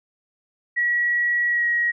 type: tone with pitch glide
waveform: sine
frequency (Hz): 1922 to 1898.8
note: B6 to A#6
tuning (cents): -48 to +31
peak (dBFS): -18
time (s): 0.76-1.92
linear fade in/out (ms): 20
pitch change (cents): -21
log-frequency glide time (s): 1.49-1.65
effects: none